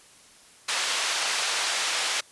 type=band-pass noise; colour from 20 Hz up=white; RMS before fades=-27 dBFS; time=0.68-2.21 s; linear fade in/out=10 ms; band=720 to 5400 Hz; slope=12 dB/octave; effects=white hiss -53 dBFS RMS until 2.31 s + resampled to 24000 Hz